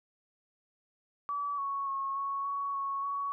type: tone with pitch steps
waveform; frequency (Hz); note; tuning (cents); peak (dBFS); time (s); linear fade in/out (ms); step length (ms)
sine; 1148 / 1109 / 1092 / 1107 / 1119 / 1105 / 1121; D6 / C#6 / C#6 / C#6 / C#6 / C#6 / C#6; -40 / 0 / -26 / -3 / +16 / -6 / +19; -31; 1.29-3.32; 0; 290
effects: none